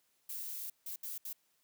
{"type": "noise bursts at uneven times", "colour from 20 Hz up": "violet", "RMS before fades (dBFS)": -42, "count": 4, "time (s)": [[0.29, 0.7], [0.86, 0.96], [1.03, 1.18], [1.25, 1.33]], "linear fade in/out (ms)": 5, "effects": ["white hiss -75 dBFS RMS until 1.63 s", "high-pass 80 Hz 12 dB/octave"]}